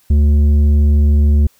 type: tone with tanh clipping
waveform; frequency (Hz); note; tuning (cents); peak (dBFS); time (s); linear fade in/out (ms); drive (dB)
sine; 73.42; D2; 0; -9; 0.1-1.47; 5; 8
effects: white hiss -54 dBFS RMS until 1.59 s